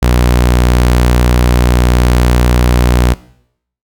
sawtooth tone, 60.8 Hz, B1, 26 cents flat, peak -3 dBFS, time 0.02-3.14 s, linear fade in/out 10 ms, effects noise-tail reverb RT60 0.7 s tail -20 dB re dry

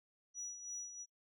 sine tone with tremolo, 5850 Hz, F#8, 21 cents flat, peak -40 dBFS, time 0.34-1.06 s, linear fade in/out 50 ms, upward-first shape sine, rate 3 Hz, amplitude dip 65%, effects noise-tail reverb RT60 0.1 s tail -23 dB re dry + tanh soft clip ceiling -38 dBFS

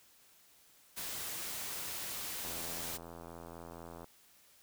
white noise, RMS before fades -41 dBFS, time 0.96-2.98 s, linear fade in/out 20 ms
click train, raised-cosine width 1 ms, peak -34 dBFS, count 135, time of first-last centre 2.45-4.043 s, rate 84.1 Hz
effects white hiss -64 dBFS RMS until 4.62 s

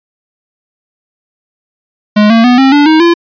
square tone with pitch steps, 210 / 227.7 / 246.9 / 267.7 / 290.2 / 314.6 / 341.1 Hz, G#3 / A#3 / B3 / C4 / D4 / D#4 / F4, +19 / -40 / 0 / +40 / -21 / +19 / -41 cents, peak -4 dBFS, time 2.16-3.14 s, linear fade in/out 10 ms, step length 140 ms, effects resampled to 11025 Hz

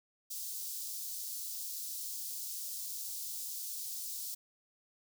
white high-pass noise, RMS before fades -41 dBFS, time 0.3-4.35 s, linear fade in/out 10 ms, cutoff 4500 Hz, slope 24 dB/octave, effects none

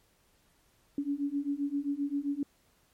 sine beating tone pair, 280 / 287.6 Hz, C#4 / D4, +18 / -36 cents, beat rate 7.6 Hz, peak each -33 / -32 dBFS, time 0.98-2.43 s, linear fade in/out 2 ms, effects pink hiss -68 dBFS RMS until 2.93 s + MP3 64 kbps

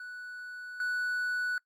triangle tone pair in turn, 1480 / 1480 Hz, F#6 / F#6, 0 / 0 cents, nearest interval unison, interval 0 cents, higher neither, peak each -38 / -27 dBFS, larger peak second, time 0-0.8 / 0.8-1.58 s, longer first, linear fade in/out 2 ms, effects noise-tail reverb RT60 0.1 s tail -24 dB re dry + Opus 32 kbps

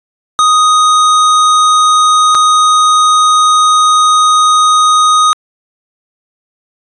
square tone with dropouts, 1246 Hz, D#6, 2 cents sharp, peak -6 dBFS, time 0.39-5.33 s, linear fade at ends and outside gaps 0 ms, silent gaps 2.347-2.351 s, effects resampled to 22050 Hz

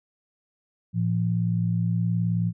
sine tone pair together, 112.66 / 171.7 Hz, A2 / F3, +41 / -29 cents, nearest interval perfect fifth, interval 730 cents, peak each -24 dBFS, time 0.93-2.53 s, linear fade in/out 50 ms, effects none

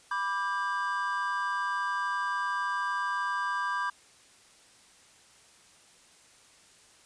triangle chord, G major, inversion first, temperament equal with one note detuned, 987.8 / 1174.7 / 1598.2 Hz, B5 / D6 / G6, 0 / 0 / +33 cents, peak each -31 dBFS, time 0.11-3.9 s, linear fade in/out 5 ms, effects white hiss -58 dBFS RMS until 7.05 s + resampled to 22050 Hz

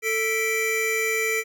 square tone cluster, 443.3 / 1968 / 2337 Hz, A4 / B6 / D7, +13 / -7 / -9 cents, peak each -27 / -29 / -26 dBFS, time 0.02-1.44 s, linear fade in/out 50 ms, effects none

